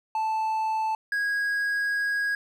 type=tone pair in turn; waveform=triangle; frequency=878 / 1647.9 Hz; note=A5 / G#6; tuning=-4 / -14 cents; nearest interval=major seventh; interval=1090 cents; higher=second; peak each=-22 dBFS; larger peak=neither; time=0.15-0.95 / 1.12-2.35 s; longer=second; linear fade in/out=2 ms; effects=none